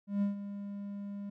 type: tone with ADSR envelope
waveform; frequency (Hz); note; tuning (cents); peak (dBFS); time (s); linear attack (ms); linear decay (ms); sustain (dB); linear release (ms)
triangle; 201.5; G3; +48; -24; 0.07-1.3; 150; 130; -12; 8
effects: none